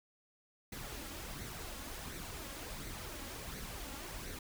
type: noise with flanger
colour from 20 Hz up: pink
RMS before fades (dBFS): -45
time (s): 0.72-4.39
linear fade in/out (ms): 5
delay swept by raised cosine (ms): 0.48 to 3.68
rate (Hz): 1.4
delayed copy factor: +0.5
effects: none